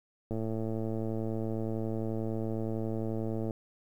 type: click train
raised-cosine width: 2 ms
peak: -22 dBFS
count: 356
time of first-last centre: 0.31-3.508 s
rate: 111 Hz
effects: 10-bit